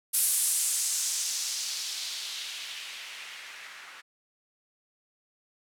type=noise with low-pass filter sweep; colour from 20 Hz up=violet; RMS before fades=-32 dBFS; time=0.13-4.02 s; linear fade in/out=20 ms; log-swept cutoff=11000 to 1600 Hz; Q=1.6; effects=none